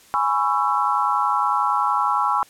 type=chord; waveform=sine; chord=C# minor seventh; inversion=second; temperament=just; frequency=831.5 / 997.9 / 1108.7 / 1330.5 Hz; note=G#5 / B5 / C#6 / E6; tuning=+2 / +18 / 0 / +16 cents; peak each=-23 dBFS; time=0.14-2.43 s; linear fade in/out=0 ms; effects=white hiss -51 dBFS RMS until 2.49 s + low-pass 12000 Hz 12 dB/octave